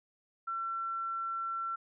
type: tone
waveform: sine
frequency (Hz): 1350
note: E6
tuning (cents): +41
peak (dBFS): -33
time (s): 0.47-1.76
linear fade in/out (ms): 10
effects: none